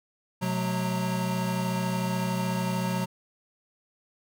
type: tone cluster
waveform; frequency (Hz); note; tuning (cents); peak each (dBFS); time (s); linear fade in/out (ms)
square; 126.2 / 182.6 / 216.2 / 924; B2 / F#3 / A3 / A#5; +38 / -23 / -30 / -16; -33 / -29 / -37 / -36; 0.41-3.06; 20
effects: none